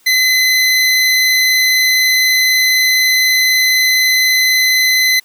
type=tone; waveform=25% pulse; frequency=2031 Hz; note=B6; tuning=48 cents sharp; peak=-6 dBFS; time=0.06-5.2 s; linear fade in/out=10 ms; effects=white hiss -51 dBFS RMS until 5.24 s + high-pass 150 Hz 12 dB/octave